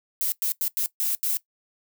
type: noise bursts at uneven times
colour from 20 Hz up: violet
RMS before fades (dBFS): -25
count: 6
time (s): 0.21-0.32 / 0.42-0.52 / 0.61-0.68 / 0.77-0.86 / 1-1.15 / 1.23-1.37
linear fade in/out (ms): 0
effects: noise-tail reverb RT60 0.1 s tail -18 dB re dry